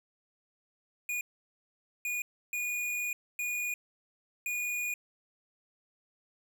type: tone bursts at uneven times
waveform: square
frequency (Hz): 2449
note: D#7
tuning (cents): -28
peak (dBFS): -32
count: 5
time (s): 1.09-1.21 / 2.05-2.22 / 2.53-3.13 / 3.39-3.74 / 4.46-4.94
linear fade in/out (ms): 2
effects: none